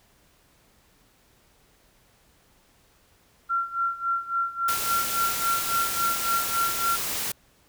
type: tone with tremolo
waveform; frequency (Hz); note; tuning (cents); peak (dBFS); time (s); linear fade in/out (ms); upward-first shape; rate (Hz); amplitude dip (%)
sine; 1369; F6; -35; -21; 3.49-6.97; 20; sine; 3.6; 85
type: noise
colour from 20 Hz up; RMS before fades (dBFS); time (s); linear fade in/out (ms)
white; -29; 4.68-7.32; 5
effects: pink hiss -61 dBFS RMS until 7.68 s